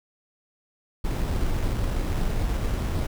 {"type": "noise with sample-and-hold", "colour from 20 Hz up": "brown", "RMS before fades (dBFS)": -25, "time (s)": [1.04, 3.07], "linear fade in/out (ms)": 10, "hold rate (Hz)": 4410, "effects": []}